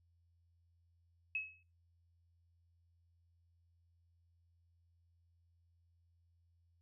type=tone with exponential decay; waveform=sine; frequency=2575 Hz; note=E7; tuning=41 cents flat; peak=-33 dBFS; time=1.35-1.63 s; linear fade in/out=2 ms; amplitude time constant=60 ms; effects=noise-tail reverb RT60 0.3 s tail -24 dB re dry + added 85 Hz sine -70 dBFS peak until 6.81 s